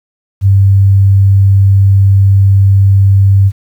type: tone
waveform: sine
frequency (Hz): 98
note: G2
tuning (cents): 0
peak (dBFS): -3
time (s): 0.41-3.52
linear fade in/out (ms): 50
effects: 7-bit